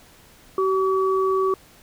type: tone pair together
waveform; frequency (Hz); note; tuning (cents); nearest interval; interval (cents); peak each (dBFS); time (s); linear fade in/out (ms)
sine; 381.5 / 1140; G4 / C#6; -47 / +48; octave + perfect fifth; 1895; -19 / -23; 0.58-1.54; 2
effects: pink hiss -51 dBFS RMS until 1.82 s